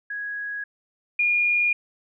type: tone pair in turn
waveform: sine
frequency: 1661.2 / 2427 Hz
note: G#6 / D#7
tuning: 0 / -44 cents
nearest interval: perfect fifth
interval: 656 cents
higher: second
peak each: -28 / -18 dBFS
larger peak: second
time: 0.1-0.64 / 1.19-1.73 s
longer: neither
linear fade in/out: 5 ms
effects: none